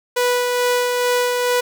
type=tone with tremolo; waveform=sawtooth; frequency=491.7 Hz; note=B4; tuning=8 cents flat; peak=-11 dBFS; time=0.16-1.61 s; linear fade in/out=10 ms; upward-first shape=sine; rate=2.3 Hz; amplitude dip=30%; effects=none